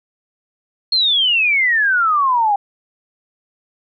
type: exponential sweep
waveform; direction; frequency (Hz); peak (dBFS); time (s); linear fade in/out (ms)
sine; down; 4298 to 790; -12; 0.92-2.56; 5
effects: none